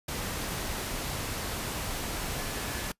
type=tone in noise; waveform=sine; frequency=1722 Hz; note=A6; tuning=38 cents flat; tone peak=-45 dBFS; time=2.38-2.89 s; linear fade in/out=5 ms; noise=pink; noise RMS=-34 dBFS; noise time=0.08-2.92 s; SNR=-14 dB; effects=noise-tail reverb RT60 0.1 s tail -22 dB re dry + resampled to 32000 Hz